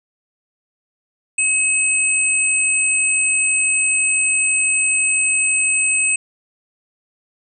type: tone pair together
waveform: sine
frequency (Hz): 2565 / 8143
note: E7 / C9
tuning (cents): -48 / -48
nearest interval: octave + minor sixth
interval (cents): 2000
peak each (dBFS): -17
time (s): 1.38-6.16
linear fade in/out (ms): 5
effects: none